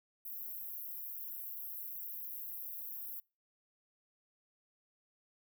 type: high-pass noise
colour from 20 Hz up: pink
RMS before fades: -44 dBFS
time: 0.25-3.2 s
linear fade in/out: 5 ms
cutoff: 12000 Hz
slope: 96 dB/octave
effects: noise-tail reverb RT60 0.3 s tail -26 dB re dry